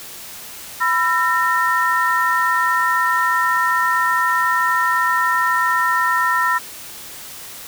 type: tone cluster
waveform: sine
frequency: 995 / 1346 / 1831 Hz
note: B5 / E6 / A#6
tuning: +13 / +36 / -32 cents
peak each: -19 dBFS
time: 0.8-6.59 s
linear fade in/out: 20 ms
effects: white hiss -35 dBFS RMS until 7.67 s